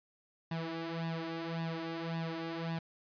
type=tone with flanger; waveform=sawtooth; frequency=164.81 Hz; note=E3; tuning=in tune; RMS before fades=-38 dBFS; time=0.51-2.79 s; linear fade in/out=5 ms; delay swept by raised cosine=1.1 to 3.6 ms; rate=1.8 Hz; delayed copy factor=+0.8; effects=resampled to 11025 Hz